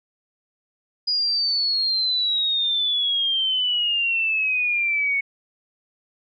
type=exponential sweep; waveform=sine; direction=down; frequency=4925 to 2207 Hz; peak=-19 dBFS; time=1.07-5.21 s; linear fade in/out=10 ms; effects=none